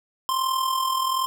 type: tone with amplitude modulation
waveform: square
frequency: 1050 Hz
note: C6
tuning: 6 cents sharp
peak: -20 dBFS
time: 0.29-1.26 s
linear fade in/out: 0 ms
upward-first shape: sine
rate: 41.1 Hz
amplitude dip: 55%
effects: none